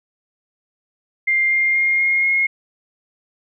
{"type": "tone with pitch steps", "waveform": "sine", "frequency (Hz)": [2100, 2113, 2127, 2140, 2154], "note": ["C7", "C7", "C7", "C7", "C7"], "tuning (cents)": [6, 16, 28, 38, 50], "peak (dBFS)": -14, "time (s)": [1.27, 2.47], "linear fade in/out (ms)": 10, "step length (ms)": 240, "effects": []}